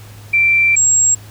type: tone pair in turn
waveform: sine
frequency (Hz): 2349 / 7581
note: D7 / A#8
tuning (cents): 0 / +28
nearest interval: octave + minor sixth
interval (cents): 2028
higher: second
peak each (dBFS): -9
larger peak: neither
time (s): 0.33-0.76 / 0.76-1.15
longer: first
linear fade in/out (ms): 10
effects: added 104 Hz sine -35 dBFS peak until 1.3 s + pink hiss -42 dBFS RMS until 1.3 s